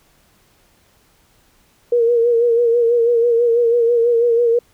sine tone with vibrato, 470.4 Hz, A#4, 16 cents sharp, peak -11 dBFS, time 1.92-4.59 s, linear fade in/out 5 ms, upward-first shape sine, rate 6.1 Hz, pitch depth 47 cents each way, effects pink hiss -56 dBFS RMS until 4.73 s

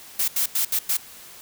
blue noise bursts at uneven times, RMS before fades -22 dBFS, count 5, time 0.19-0.28 / 0.36-0.46 / 0.55-0.65 / 0.72-0.79 / 0.89-0.97 s, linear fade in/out 5 ms, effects white hiss -44 dBFS RMS until 1.41 s

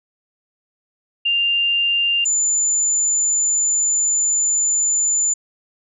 sine tone pair in turn, 2794 / 7056 Hz, F7 / A8, 0 / +4 cents, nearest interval octave + major third, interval 1604 cents, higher second, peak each -15 dBFS, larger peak neither, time 1.25-2.25 / 2.25-5.34 s, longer second, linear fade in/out 10 ms, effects none

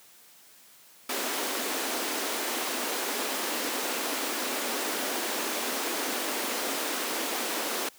pink high-pass noise, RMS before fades -31 dBFS, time 1.09-7.89 s, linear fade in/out 5 ms, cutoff 240 Hz, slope 48 dB/octave, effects white hiss -55 dBFS RMS until 7.98 s + high-pass 150 Hz 12 dB/octave

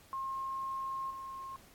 sine tone with level steps, 1070 Hz, C6, 38 cents sharp, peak -35 / -41 dBFS, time 0.13-1.56 s, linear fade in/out 0 ms, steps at 1.1 s, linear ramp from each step 10 ms, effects pink hiss -60 dBFS RMS until 1.74 s + AAC 64 kbps

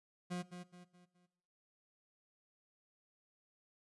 40% pulse tone with echo, 178.4 Hz, F3, 37 cents sharp, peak -37 dBFS, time 0.3-0.43 s, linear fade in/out 20 ms, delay 210 ms, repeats 4, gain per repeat -8 dB, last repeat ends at 1.27 s, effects noise-tail reverb RT60 1.0 s tail -20 dB re dry + resampled to 24000 Hz

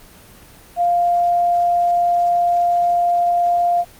sine tone, 698.5 Hz, F5, in tune, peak -13 dBFS, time 0.76-3.85 s, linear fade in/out 50 ms, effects pink hiss -44 dBFS RMS until 3.99 s + Opus 24 kbps

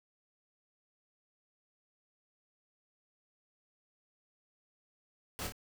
pink noise with echo, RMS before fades -40 dBFS, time 5.39-5.47 s, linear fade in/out 0 ms, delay 26 ms, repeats 2, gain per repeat -4 dB, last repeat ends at 5.522 s, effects none

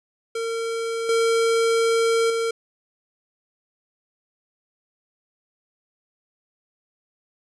square tone with level steps, 457.1 Hz, A#4, 34 cents flat, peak -25 / -18 / -22 dBFS, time 0.35-2.51 s, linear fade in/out 5 ms, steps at 1.09 / 2.3 s, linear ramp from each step 2 ms, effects resampled to 24000 Hz + 9-bit

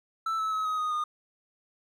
triangle tone with pitch steps, 1323 / 1302.5 / 1282.4 / 1262.5 / 1243 / 1223.8 Hz, E6 / E6 / E6 / D#6 / D#6 / D#6, +6 / -21 / -48 / +25 / -2 / -29 cents, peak -25 dBFS, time 0.26-1.04 s, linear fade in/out 5 ms, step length 130 ms, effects none

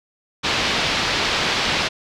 white low-pass noise, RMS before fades -21 dBFS, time 0.43-1.89 s, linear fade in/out 20 ms, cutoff 4500 Hz, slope 24 dB/octave, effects none

